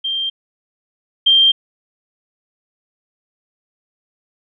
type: tone pair in turn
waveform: sine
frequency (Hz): 3172 / 3172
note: G7 / G7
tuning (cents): +20 / +20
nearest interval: unison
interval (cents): 0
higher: neither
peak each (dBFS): -18 / -8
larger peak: second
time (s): 0.04-0.3 / 1.26-1.52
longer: neither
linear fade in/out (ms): 10
effects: none